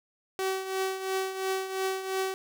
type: tone with tremolo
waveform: sawtooth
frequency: 381 Hz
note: G4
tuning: 49 cents flat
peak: -22 dBFS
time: 0.39-2.34 s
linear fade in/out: 0 ms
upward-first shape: triangle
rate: 2.9 Hz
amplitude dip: 70%
effects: none